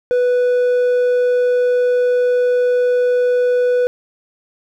sine tone with hard clipping, 493.9 Hz, B4, in tune, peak -13 dBFS, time 0.11-3.87 s, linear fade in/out 0 ms, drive 3 dB, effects none

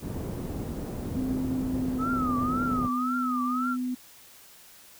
white low-pass noise, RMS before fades -34 dBFS, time 0-2.9 s, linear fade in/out 50 ms, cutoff 280 Hz, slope 12 dB/octave
sine tone with pitch glide, 259.2 to 251.2 Hz, C4 to B3, -16 to +30 cents, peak -27 dBFS, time 1.15-3.95 s, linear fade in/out 10 ms, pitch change -54 cents, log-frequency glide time 1.63-2.47 s
sine tone with vibrato, 1266 Hz, D#6, 30 cents sharp, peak -28 dBFS, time 1.98-3.77 s, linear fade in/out 50 ms, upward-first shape triangle, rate 1.9 Hz, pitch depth 170 cents each way
effects white hiss -52 dBFS RMS until 4.99 s

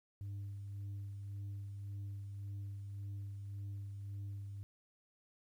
sine tone with tremolo, 100.1 Hz, G2, 37 cents sharp, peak -38 dBFS, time 0.21-4.63 s, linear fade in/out 0 ms, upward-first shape sine, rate 1.8 Hz, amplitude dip 40%, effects tanh soft clip ceiling -40 dBFS + 12-bit

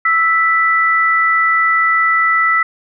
sine tone pair together, 1318.5 / 1975.5 Hz, E6 / B6, 0 / 0 cents, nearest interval perfect fifth, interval 700 cents, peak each -13 dBFS, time 0.05-2.63 s, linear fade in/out 5 ms, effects none

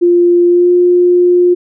sine tone with pitch glide, 349.2 to 355.1 Hz, F4 to F4, 0 to +29 cents, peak -5 dBFS, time 0.01-1.55 s, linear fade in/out 20 ms, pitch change +29 cents, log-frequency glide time 0.47-0.71 s, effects none

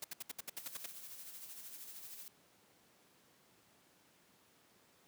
white noise bursts, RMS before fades -43 dBFS, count 10, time 0.02-0.862 s, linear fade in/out 5 ms, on 23 ms, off 68 ms
blue noise with tremolo, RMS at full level -49 dBFS, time 0.57-2.28 s, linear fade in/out 0 ms, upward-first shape sine, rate 13 Hz, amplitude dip 45%
effects pink hiss -68 dBFS RMS until 5.07 s + high-pass 150 Hz 12 dB/octave

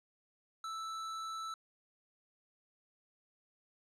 square tone, 1318.5 Hz, E6, in tune, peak -40 dBFS, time 0.64-1.54 s, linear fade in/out 2 ms, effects low-pass 7000 Hz 12 dB/octave

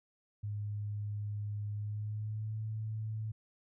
sine tone with pitch glide, 103.83 to 109.18 Hz, G#2 to A2, 0 to -13 cents, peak -35 dBFS, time 0.43-3.32 s, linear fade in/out 10 ms, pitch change +87 cents, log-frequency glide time 1.73-2.59 s, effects none

